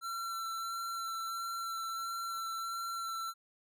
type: tone with vibrato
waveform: square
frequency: 1351 Hz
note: E6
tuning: 42 cents sharp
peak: -37 dBFS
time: 0.01-3.34 s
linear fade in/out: 50 ms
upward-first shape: sine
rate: 1.5 Hz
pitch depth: 13 cents each way
effects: none